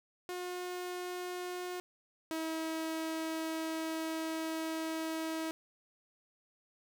sawtooth tone pair in turn, 359.8 / 321.3 Hz, F#4 / E4, -48 / -44 cents, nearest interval major second, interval 196 cents, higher first, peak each -34 / -31 dBFS, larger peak second, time 0.29-1.8 / 2.31-5.51 s, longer second, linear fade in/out 0 ms, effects none

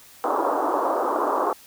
white band-pass noise, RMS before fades -23 dBFS, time 0.24-1.53 s, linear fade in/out 0 ms, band 290 to 1200 Hz, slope 48 dB/octave, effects white hiss -49 dBFS RMS until 1.66 s

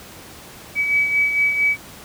sine beating tone pair, 2282 / 2286.4 Hz, C#7 / D7, +50 / -47 cents, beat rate 4.4 Hz, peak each -16 / -25 dBFS, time 0.75-1.77 s, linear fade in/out 50 ms, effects pink hiss -40 dBFS RMS until 2.04 s + high-pass 60 Hz 12 dB/octave

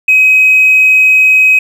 sine tone with hard clipping, 2533 Hz, D#7, 30 cents sharp, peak -4 dBFS, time 0.08-1.59 s, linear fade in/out 5 ms, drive 1 dB, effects none

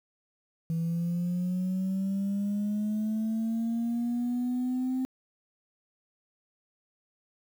sine linear sweep, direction up, 163.6 to 260 Hz, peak -25 dBFS, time 0.7-5.05 s, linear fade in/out 0 ms, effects tanh soft clip ceiling -24 dBFS + 9-bit

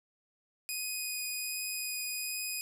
10% pulse tone with vibrato, 2489 Hz, D#7, in tune, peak -26 dBFS, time 0.69-2.61 s, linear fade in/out 0 ms, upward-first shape sine, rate 1.3 Hz, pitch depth 8 cents each way, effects none

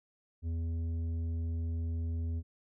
sine tone with tanh clipping, 82.8 Hz, E2, 8 cents sharp, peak -33 dBFS, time 0.42-2.43 s, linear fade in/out 50 ms, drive 8 dB, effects none

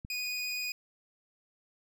click, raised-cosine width 5 ms, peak -29 dBFS, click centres 0.049 s
25% pulse tone, 2477 Hz, D#7, 8 cents flat, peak -29 dBFS, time 0.1-0.72 s, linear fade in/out 2 ms
effects none

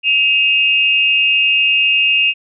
sine tone pair together, 2546 / 2794 Hz, D#7 / F7, +39 / 0 cents, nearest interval major second, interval 161 cents, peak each -13 dBFS, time 0.03-2.34 s, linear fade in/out 50 ms, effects none

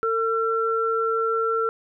sine tone pair together, 451.5 / 1353 Hz, A4 / E6, +45 / +45 cents, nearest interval octave + perfect fifth, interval 1900 cents, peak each -23 dBFS, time 0.03-1.69 s, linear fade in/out 0 ms, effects none

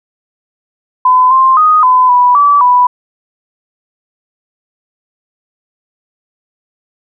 sine tone with pitch steps, 1012 / 1051 / 1244 / 1012 / 985 / 1153 / 988 Hz, B5 / C6 / D#6 / B5 / B5 / D6 / B5, +42 / +7 / -1 / +42 / -5 / -32 / 0 cents, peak -4 dBFS, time 1.05-2.87 s, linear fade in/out 5 ms, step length 260 ms, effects none

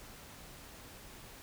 silence, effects pink hiss -52 dBFS RMS until 1.42 s

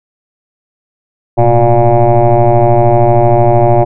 sine tone with frequency modulation, 357.5 Hz, F4, 41 cents sharp, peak -3 dBFS, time 1.37-3.85 s, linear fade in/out 20 ms, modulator 117 Hz, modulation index 3.7, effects tanh soft clip ceiling -1 dBFS

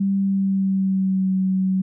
sine tone with pitch glide, 196 to 188.67 Hz, G3 to F#3, 0 to +34 cents, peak -17 dBFS, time 0-1.82 s, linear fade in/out 10 ms, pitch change -66 cents, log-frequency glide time 0.18-1.33 s, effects none

